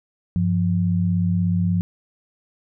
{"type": "tone pair together", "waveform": "sine", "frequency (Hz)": [98, 174.62], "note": ["G2", "F3"], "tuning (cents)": [0, 0], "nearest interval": "minor seventh", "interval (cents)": 1000, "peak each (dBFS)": [-21, -19], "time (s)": [0.36, 1.81], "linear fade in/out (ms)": 0, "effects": []}